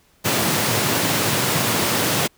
pink high-pass noise, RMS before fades -20 dBFS, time 0.24-2.28 s, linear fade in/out 20 ms, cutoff 100 Hz, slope 48 dB/octave, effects pink hiss -58 dBFS RMS until 2.37 s

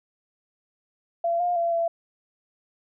sine tone with pitch steps, 680 / 707 / 680 / 673 Hz, F5 / F5 / F5 / E5, -46 / +21 / -46 / +36 cents, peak -21 dBFS, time 1.24-1.88 s, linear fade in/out 5 ms, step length 160 ms, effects none

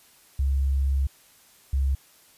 sine tone pair in turn, 68.2 / 67.81 Hz, C#2 / C#2, -28 / -38 cents, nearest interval unison, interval 10 cents, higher first, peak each -20 dBFS, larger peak neither, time 0.39-1.07 / 1.73-1.95 s, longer first, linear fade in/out 5 ms, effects white hiss -56 dBFS RMS until 2.37 s + resampled to 32000 Hz

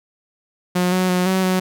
sawtooth tone with pitch steps, 179.7 / 184.6 / 180.9 / 188.3 / 185.3 Hz, F3 / F#3 / F#3 / F#3 / F#3, +50 / -4 / -39 / +31 / +3 cents, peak -12 dBFS, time 0.75-1.6 s, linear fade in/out 10 ms, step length 170 ms, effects none

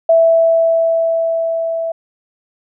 sine tone with level ramp, 659.3 Hz, E5, in tune, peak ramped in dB -6 to -17 dBFS, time 0.09-1.92 s, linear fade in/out 5 ms, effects none

